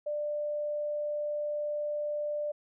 sine tone, 593 Hz, D5, 17 cents sharp, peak -30 dBFS, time 0.06-2.52 s, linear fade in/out 10 ms, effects none

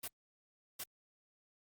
white noise with echo, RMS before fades -41 dBFS, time 0.03-0.08 s, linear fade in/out 10 ms, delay 760 ms, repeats 1, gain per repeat -2 dB, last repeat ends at 0.84 s, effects Opus 32 kbps

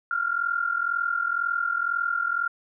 sine tone pair together, 1376 / 1418 Hz, F6 / F6, -26 / +26 cents, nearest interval minor second, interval 52 cents, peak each -26 dBFS, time 0.11-2.48 s, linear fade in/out 2 ms, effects none

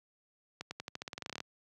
accelerating click train, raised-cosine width 0.2 ms, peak -22 dBFS, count 16, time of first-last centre 0.61-1.404 s, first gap 100 ms, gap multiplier 0.9, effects high-pass 100 Hz 12 dB/octave

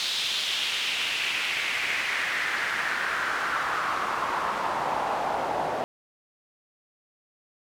pink noise with band-pass filter sweep, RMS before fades -28 dBFS, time 0-5.84 s, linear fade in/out 0 ms, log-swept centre 3800 to 700 Hz, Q 2.8, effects none

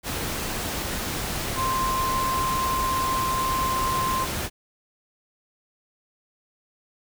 sine tone in noise, 1046.5 Hz, C6, in tune, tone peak -23 dBFS, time 1.55-4.27 s, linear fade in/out 50 ms, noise pink, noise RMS -29 dBFS, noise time 0.03-4.5 s, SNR +3 dB, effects none

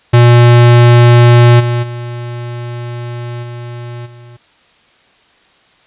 square tone with level steps, 120 Hz, B2, 49 cents flat, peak -3 / -12 / -21 / -24 / -34 dBFS, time 0.13-4.37 s, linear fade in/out 10 ms, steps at 1.59 / 1.82 / 3.42 / 4.05 s, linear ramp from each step 20 ms, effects white hiss -49 dBFS RMS until 5.86 s + resampled to 8000 Hz

